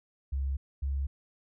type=tone pair in turn; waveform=sine; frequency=68 / 68.75 Hz; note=C#2 / C#2; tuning=-33 / -14 cents; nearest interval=unison; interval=19 cents; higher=second; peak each=-28 dBFS; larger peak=neither; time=0.32-0.57 / 0.82-1.07 s; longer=neither; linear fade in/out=10 ms; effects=none